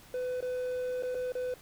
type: tone with dropouts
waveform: triangle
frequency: 502 Hz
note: B4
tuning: 28 cents sharp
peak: -29 dBFS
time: 0.14-1.54 s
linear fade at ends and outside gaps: 2 ms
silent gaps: 0.406-0.425 / 1.025-1.033 / 1.146-1.151 / 1.321-1.352 s
effects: pink hiss -55 dBFS RMS until 1.61 s